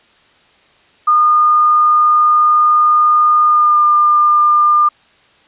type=tone with pitch glide; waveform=sine; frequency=1219 to 1201.5 Hz; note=D#6 to D6; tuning=-36 to +39 cents; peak=-7 dBFS; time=1.07-4.89 s; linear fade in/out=10 ms; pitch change=-25 cents; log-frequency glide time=3.45-3.82 s; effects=white hiss -50 dBFS RMS until 5.47 s + resampled to 8000 Hz